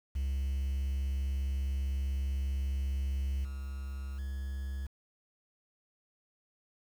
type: tone with level steps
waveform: triangle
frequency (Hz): 67.6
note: C#2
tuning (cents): -43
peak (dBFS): -27 / -34 / -32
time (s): 0.15-4.87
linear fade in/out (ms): 10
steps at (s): 3.44 / 4.18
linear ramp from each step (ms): 10
effects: tanh soft clip ceiling -24 dBFS + 9-bit